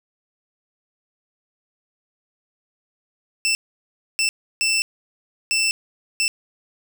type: tone bursts at uneven times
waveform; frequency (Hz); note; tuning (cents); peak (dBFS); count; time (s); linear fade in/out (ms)
20% pulse; 2669; E7; +21; -13; 5; 3.45-3.55 / 4.19-4.29 / 4.61-4.82 / 5.51-5.71 / 6.2-6.28; 0
effects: none